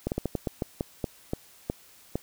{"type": "slowing click train", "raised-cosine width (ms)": 2, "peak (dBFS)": -14, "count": 12, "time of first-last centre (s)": [0.07, 2.156], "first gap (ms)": 49, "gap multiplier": 1.25, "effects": ["white hiss -55 dBFS RMS until 2.22 s"]}